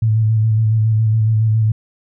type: tone with vibrato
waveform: sine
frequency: 110 Hz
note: A2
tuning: in tune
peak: -11 dBFS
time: 0.02-1.72 s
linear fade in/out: 5 ms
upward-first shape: square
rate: 7.2 Hz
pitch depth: 26 cents each way
effects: none